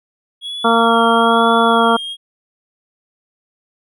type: tone with vibrato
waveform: triangle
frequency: 3322 Hz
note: G#7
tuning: in tune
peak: -22 dBFS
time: 0.41-2.17 s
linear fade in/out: 50 ms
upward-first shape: sine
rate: 1.1 Hz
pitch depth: 52 cents each way
type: harmonic tone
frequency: 230 Hz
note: A#3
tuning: 23 cents flat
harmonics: 1 / 2 / 3 / 4 / 5 / 6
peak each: -17 / -17 / -17 / -17 / -17 / -17 dBFS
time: 0.64-1.97 s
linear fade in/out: 10 ms
effects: none